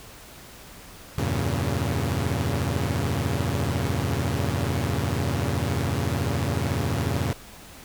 sawtooth chord, E diminished seventh, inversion none, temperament equal with one note detuned, 82.41 / 96.32 / 116.54 / 138.59 Hz, E2 / G2 / Bb2 / Db3, 0 / -30 / 0 / 0 cents, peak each -25 dBFS, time 1.18-7.33 s, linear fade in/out 0 ms, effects pink hiss -45 dBFS RMS until 7.84 s

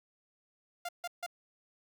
sawtooth tone bursts, 698.5 Hz, F5, in tune, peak -32 dBFS, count 3, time 0.85-1.264 s, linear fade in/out 5 ms, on 38 ms, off 150 ms, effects none

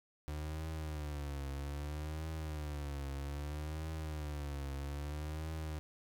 35% pulse tone with vibrato, 74.1 Hz, D2, 16 cents sharp, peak -37 dBFS, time 0.28-5.79 s, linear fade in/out 0 ms, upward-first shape triangle, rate 0.62 Hz, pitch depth 130 cents each way, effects none

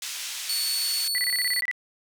pink band-pass noise, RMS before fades -34 dBFS, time 0.02-1.08 s, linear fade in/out 2 ms, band 2900 to 10000 Hz, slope 12 dB/octave
sawtooth tone, 4435 Hz, C#8, in tune, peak -22 dBFS, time 0.49-1.61 s, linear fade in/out 5 ms
sine tone bursts, 1975.5 Hz, B6, in tune, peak -24 dBFS, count 10, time 1.15-1.713 s, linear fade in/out 0 ms, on 32 ms, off 27 ms
effects none

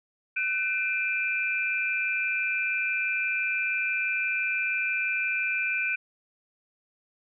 sine tone cluster, 1509 / 2383 / 2583 Hz, F#6 / D7 / E7, +34 / +25 / -36 cents, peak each -31 / -27 / -32 dBFS, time 0.36-5.96 s, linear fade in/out 10 ms, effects none

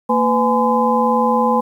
sine tone cluster, 230.2 / 501 / 838 / 1021 Hz, A#3 / B4 / G#5 / C6, -22 / +25 / +15 / -43 cents, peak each -18 dBFS, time 0.09-1.61 s, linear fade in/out 10 ms, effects 8-bit

